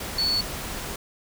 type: tone in noise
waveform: sine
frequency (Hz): 4435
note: C#8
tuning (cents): 0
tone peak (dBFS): -21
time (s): 0.18-0.41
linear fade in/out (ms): 5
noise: pink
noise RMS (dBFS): -33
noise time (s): 0-0.96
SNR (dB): +9
effects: none